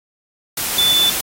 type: tone in noise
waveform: sine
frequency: 3500 Hz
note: A7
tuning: 10 cents flat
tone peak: -12 dBFS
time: 0.78-1.1 s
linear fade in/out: 5 ms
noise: white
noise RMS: -21 dBFS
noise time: 0.57-1.21 s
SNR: +6 dB
effects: AAC 48 kbps